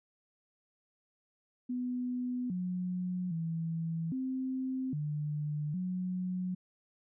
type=tone with pitch steps; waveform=sine; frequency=248.7 / 181.2 / 164.1 / 260.6 / 149.2 / 182.8 Hz; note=B3 / F#3 / E3 / C4 / D3 / F#3; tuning=+12 / -36 / -8 / -7 / +28 / -21 cents; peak=-32 dBFS; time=1.69-6.55 s; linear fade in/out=10 ms; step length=810 ms; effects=none